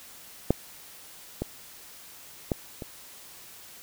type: clicks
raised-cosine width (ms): 2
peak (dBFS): -6 / -15 / -11 / -22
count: 4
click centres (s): 0.506 / 1.42 / 2.518 / 2.822
effects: white hiss -48 dBFS RMS until 3.82 s